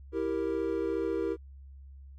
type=chord; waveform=triangle; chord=E diminished; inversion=none; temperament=equal; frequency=329.6 / 392 / 466.2 Hz; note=E4 / G4 / Bb4; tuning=0 / 0 / 0 cents; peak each=-31 dBFS; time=0.12-1.37 s; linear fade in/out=50 ms; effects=added 68 Hz sine -46 dBFS peak until 2.18 s + AAC 64 kbps